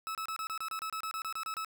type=tone bursts; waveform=40% pulse; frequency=1300 Hz; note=E6; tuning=24 cents flat; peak=-34 dBFS; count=15; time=0.07-1.647 s; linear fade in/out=0 ms; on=79 ms; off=28 ms; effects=none